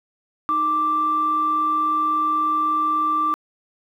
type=tone pair together; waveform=sine; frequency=311.1 / 1174.7 Hz; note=D#4 / D6; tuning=0 / 0 cents; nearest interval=octave + major seventh; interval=2300 cents; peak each=-29 / -17 dBFS; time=0.49-3.34 s; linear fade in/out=0 ms; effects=tanh soft clip ceiling -11 dBFS + 9-bit